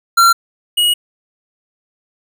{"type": "tone pair in turn", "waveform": "square", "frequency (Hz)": [1368, 2899], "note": ["F6", "F#7"], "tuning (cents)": [-36, -36], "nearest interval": "octave + minor second", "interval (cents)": 1300, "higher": "second", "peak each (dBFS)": [-7, -11], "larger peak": "first", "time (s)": [[0.17, 0.33], [0.77, 0.94]], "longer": "second", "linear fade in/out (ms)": 10, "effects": []}